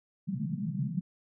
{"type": "band-pass noise", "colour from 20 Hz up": "pink", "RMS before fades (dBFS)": -33, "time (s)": [0.27, 1.01], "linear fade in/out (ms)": 20, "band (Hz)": [130, 220], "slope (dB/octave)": 96, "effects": []}